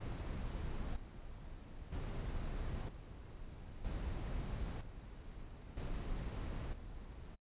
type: noise with tremolo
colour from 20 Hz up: brown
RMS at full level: -41 dBFS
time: 0-7.36 s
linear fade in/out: 20 ms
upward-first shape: square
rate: 0.52 Hz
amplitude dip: 65%
effects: noise-tail reverb RT60 0.1 s tail -25 dB re dry + resampled to 8000 Hz